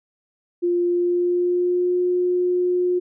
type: tone with pitch glide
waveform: sine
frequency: 350 to 358.8 Hz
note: F4 to F4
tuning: +4 to +47 cents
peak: -17 dBFS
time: 0.62-3 s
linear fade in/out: 20 ms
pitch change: +43 cents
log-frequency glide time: 0.85-1.98 s
effects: none